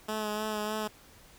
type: tone with vibrato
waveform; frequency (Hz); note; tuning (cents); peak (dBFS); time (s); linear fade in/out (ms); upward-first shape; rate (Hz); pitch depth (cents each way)
10% pulse; 213.5; G#3; +48; -23; 0.08-0.88; 10; sine; 3.3; 26
effects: pink hiss -56 dBFS RMS until 1.38 s